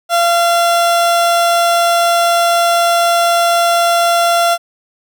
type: tone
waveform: 30% pulse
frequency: 686 Hz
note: F5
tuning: 31 cents flat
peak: -7 dBFS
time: 0.09-4.58 s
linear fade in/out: 50 ms
effects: none